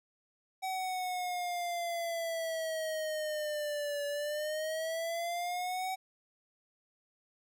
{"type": "exponential two-way sweep", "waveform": "square", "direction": "down then up", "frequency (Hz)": [760, 574, 760], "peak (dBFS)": -34, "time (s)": [0.62, 5.96], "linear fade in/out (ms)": 20, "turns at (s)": 4.06, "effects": []}